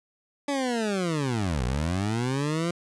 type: linear two-way sweep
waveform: 20% pulse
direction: down then up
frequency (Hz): 288.7 to 58.27 to 175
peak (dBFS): -20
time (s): 0.48-2.71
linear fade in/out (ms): 5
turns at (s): 1.64
effects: resampled to 22050 Hz + 10-bit